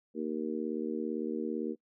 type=harmonic tone; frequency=77.78 Hz; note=D#2; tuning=in tune; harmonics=3 / 4 / 5 / 6; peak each=-36 / -37 / -38 / -39 dBFS; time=0.14-1.76 s; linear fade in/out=50 ms; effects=noise-tail reverb RT60 0.1 s tail -24 dB re dry